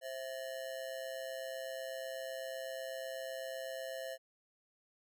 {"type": "ring-modulated tone", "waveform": "square", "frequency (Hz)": 595, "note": "D5", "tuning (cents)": 22, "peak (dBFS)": -38, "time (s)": [0.01, 4.18], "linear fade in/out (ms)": 50, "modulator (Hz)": 64, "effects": []}